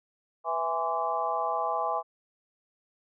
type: harmonic tone with a mistuned harmonic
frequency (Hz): 164.81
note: E3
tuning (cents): 0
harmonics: 3 / 4 / 5 / 6 / 7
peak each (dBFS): -37 / -32 / -31 / -33 / -33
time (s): 0.44-2.03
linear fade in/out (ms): 50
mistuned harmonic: 6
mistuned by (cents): +77
effects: none